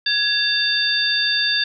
sine tone cluster, 1670 / 2730 / 3588 / 4624 Hz, G#6 / F7 / A7 / D8, +9 / -40 / +33 / -28 cents, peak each -22 / -27 / -21 / -21 dBFS, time 0.06-1.64 s, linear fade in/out 5 ms, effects none

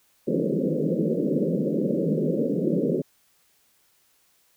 pink band-pass noise, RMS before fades -24 dBFS, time 0.27-3.02 s, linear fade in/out 10 ms, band 150 to 560 Hz, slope 96 dB/octave, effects white hiss -64 dBFS RMS until 4.56 s

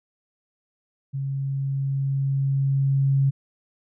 sine tone with level ramp, 136.9 Hz, C#3, 21 cents flat, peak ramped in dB -25 to -16 dBFS, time 1.13-3.31 s, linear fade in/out 20 ms, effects none

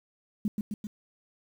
sine tone with echo, 208.7 Hz, G#3, 9 cents sharp, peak -24 dBFS, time 0.45-0.48 s, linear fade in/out 2 ms, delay 130 ms, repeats 3, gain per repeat -3 dB, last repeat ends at 0.87 s, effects 9-bit

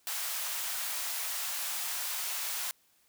white high-pass noise, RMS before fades -35 dBFS, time 0.07-2.71 s, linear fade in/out 0 ms, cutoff 680 Hz, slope 24 dB/octave, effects white hiss -68 dBFS RMS until 3.08 s

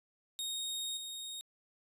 sawtooth tone with level steps, 3729 Hz, A#7, in tune, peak -33 / -38 dBFS, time 0.39-1.41 s, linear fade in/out 0 ms, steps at 0.97 s, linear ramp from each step 2 ms, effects resampled to 32000 Hz

